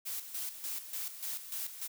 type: noise with tremolo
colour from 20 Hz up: blue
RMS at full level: -38 dBFS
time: 0.05-1.88 s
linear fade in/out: 20 ms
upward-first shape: square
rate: 3.4 Hz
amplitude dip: 65%
effects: none